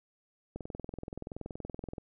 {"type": "click train", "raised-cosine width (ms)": 2, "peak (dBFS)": -26, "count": 31, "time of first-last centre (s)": [0.56, 1.982], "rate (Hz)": 21.1, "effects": []}